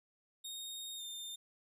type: tone with pitch glide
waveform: sawtooth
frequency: 3710 to 3613 Hz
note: A#7 to A7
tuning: -9 to +45 cents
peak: -40 dBFS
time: 0.44-1.36 s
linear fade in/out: 10 ms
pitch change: -46 cents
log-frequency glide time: 0.97-1.02 s
effects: none